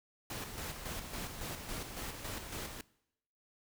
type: noise with tremolo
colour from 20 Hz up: pink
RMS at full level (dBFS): -41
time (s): 0.3-2.81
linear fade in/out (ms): 2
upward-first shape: square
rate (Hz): 3.6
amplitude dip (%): 45
effects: noise-tail reverb RT60 0.8 s tail -21 dB re dry